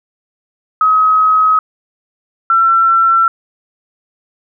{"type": "tone pair in turn", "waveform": "sine", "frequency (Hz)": [1272, 1347.6], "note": ["D#6", "E6"], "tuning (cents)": [38, 38], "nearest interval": "minor second", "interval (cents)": 100, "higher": "second", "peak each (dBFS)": -7, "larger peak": "neither", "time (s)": [[0.81, 1.59], [2.5, 3.28]], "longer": "neither", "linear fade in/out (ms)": 2, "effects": []}